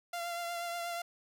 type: tone with vibrato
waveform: sawtooth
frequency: 689 Hz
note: F5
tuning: 24 cents flat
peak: -32 dBFS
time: 0.13-1.02 s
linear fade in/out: 5 ms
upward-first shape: triangle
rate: 8.3 Hz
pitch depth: 26 cents each way
effects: none